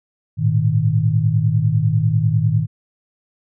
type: chord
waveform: sine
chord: Ab suspended second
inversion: none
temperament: equal with one note detuned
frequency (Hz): 106.5 / 116.54 / 155.56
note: Ab2 / Bb2 / Eb3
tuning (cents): +44 / 0 / 0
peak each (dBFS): -18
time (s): 0.37-2.67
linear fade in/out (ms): 50
effects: none